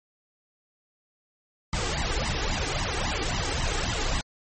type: noise with flanger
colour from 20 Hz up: pink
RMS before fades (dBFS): -27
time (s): 1.73-4.21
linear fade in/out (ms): 0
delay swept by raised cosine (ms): 0.99 to 2.59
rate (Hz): 3.7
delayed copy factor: +0.85
effects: MP3 32 kbps